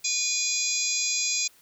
harmonic tone with a mistuned harmonic, 814 Hz, G#5, 35 cents flat, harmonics 3 / 4 / 5 / 6 / 7 / 8 / 9, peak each -32 / -38 / -34 / -31 / -35 / -29 / -30 dBFS, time 0.04-1.48 s, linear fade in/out 10 ms, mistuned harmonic 4, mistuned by +91 cents, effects white hiss -58 dBFS RMS until 1.61 s

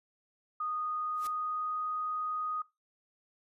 sine tone with pitch glide, 1236 to 1244.6 Hz, D#6 to D#6, -12 to 0 cents, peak -32 dBFS, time 0.6-2.62 s, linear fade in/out 5 ms, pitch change +12 cents, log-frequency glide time 0.84-1.84 s
white noise with exponential growth, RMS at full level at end -41 dBFS, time 1.14-1.27 s, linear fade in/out 2 ms, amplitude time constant 28 ms
effects noise-tail reverb RT60 0.2 s tail -18 dB re dry + resampled to 32000 Hz

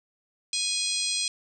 harmonic tone, 829 Hz, G#5, 3 cents flat, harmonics 3 / 4 / 5 / 6 / 7 / 8 / 9 / 10, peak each -35 / -33 / -31 / -33 / -35 / -39 / -40 / -32 dBFS, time 0.53-1.28 s, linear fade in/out 2 ms, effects none

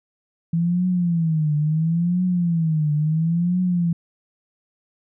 sine tone with vibrato, 164.81 Hz, E3, in tune, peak -17 dBFS, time 0.53-3.93 s, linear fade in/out 5 ms, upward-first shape triangle, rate 0.73 Hz, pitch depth 190 cents each way, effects none

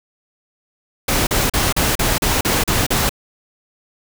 pink noise bursts, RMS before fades -17 dBFS, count 9, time 1.08-3.094 s, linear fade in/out 5 ms, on 190 ms, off 38 ms, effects none

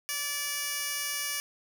15% pulse tone with high-pass filter, 579 Hz, D5, 25 cents flat, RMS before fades -33 dBFS, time 0.09-1.4 s, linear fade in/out 0 ms, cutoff 3200 Hz, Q 0.59, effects none

